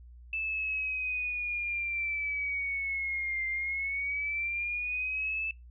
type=linear two-way sweep; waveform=sine; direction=down then up; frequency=2637 to 2093 to 2637 Hz; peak=-30 dBFS; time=0.33-5.51 s; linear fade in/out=2 ms; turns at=3.47 s; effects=noise-tail reverb RT60 0.2 s tail -23 dB re dry + added 60 Hz sine -48 dBFS peak until 5.7 s